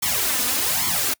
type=noise with flanger; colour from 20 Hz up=white; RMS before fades=-22 dBFS; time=0.02-1.14 s; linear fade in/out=10 ms; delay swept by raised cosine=0.91 to 4.11 ms; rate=1.2 Hz; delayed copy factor=+0.95; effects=noise-tail reverb RT60 0.1 s tail -25 dB re dry + high-pass 60 Hz 12 dB/octave